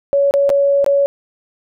sine tone with dropouts, 561 Hz, C#5, 21 cents sharp, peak -10 dBFS, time 0.13-1.06 s, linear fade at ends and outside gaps 0 ms, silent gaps 0.31-0.339 / 0.493-0.501 / 0.844-0.863 s, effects none

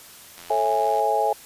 click train, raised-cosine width 0.2 ms, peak -25 dBFS, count 54, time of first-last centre 0.38-0.995 s, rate 86.2 Hz
sine chord, A major seventh, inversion none, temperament just, 440 / 550 / 660 / 825 Hz, A4 / C#5 / E5 / G#5, 0 / -14 / +2 / -12 cents, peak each -26 / -27 / -25 / -21 dBFS, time 0.5-1.33 s, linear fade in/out 5 ms
effects white hiss -45 dBFS RMS until 1.45 s + resampled to 32000 Hz

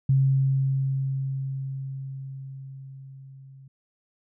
sine tone with level ramp, 134.8 Hz, C#3, 48 cents flat, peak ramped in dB -16 to -45 dBFS, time 0.09-3.68 s, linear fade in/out 5 ms, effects none

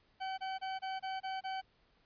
40% pulse tone bursts, 763 Hz, G5, 47 cents flat, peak -36 dBFS, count 7, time 0.2-1.616 s, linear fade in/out 20 ms, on 180 ms, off 26 ms, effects pink hiss -71 dBFS RMS until 2.05 s + resampled to 11025 Hz

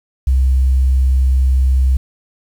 sine tone, 65.41 Hz, C2, in tune, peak -8 dBFS, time 0.27-1.97 s, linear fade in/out 5 ms, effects tanh soft clip ceiling -6 dBFS + 7-bit

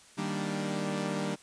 sawtooth chord, Eb major seventh, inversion none, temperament equal, 155.56 / 196 / 233.1 / 293.7 Hz, Eb3 / G3 / Bb3 / D4, 0 / 0 / 0 / 0 cents, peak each -33 / -30 / -35 / -34 dBFS, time 0.17-1.36 s, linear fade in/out 20 ms, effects white hiss -56 dBFS RMS until 1.42 s + resampled to 22050 Hz

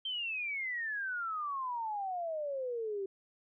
sine exponential sweep, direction down, 3160 to 381.5 Hz, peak -34 dBFS, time 0.05-3.06 s, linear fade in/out 5 ms, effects none

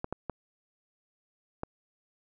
clicks, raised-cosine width 1 ms, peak -19 dBFS, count 4, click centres 0.044 / 0.126 / 0.297 / 1.634 s, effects none

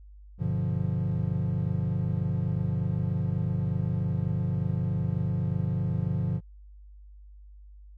triangle chord, G dominant seventh, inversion none, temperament equal, 98 / 123.47 / 146.83 / 174.61 Hz, G2 / B2 / D3 / F3, 0 / 0 / 0 / 0 cents, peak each -29 dBFS, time 0.38-6.41 s, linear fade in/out 50 ms, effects added 50 Hz sine -46 dBFS peak until 7.97 s

